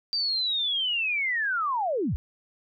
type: linear sweep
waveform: sine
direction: down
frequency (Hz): 4699 to 43.03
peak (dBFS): -24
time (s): 0.13-2.16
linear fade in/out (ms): 0
effects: none